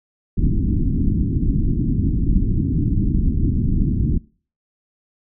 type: low-pass noise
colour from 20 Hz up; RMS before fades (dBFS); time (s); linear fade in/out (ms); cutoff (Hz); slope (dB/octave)
pink; -18; 0.37-4.18; 5; 310; 48
effects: noise-tail reverb RT60 0.4 s tail -22 dB re dry